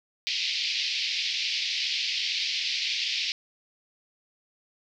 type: band-pass noise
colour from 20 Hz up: white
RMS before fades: -29 dBFS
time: 0.27-3.32 s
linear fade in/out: 0 ms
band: 2200 to 5100 Hz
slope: 48 dB/octave
effects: none